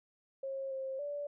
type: tone with pitch steps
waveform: sine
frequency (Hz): 540 / 532 / 579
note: C#5 / C5 / D5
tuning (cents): -45 / +29 / -25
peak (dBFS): -36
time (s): 0.43-1.27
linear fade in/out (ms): 5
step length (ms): 280
effects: none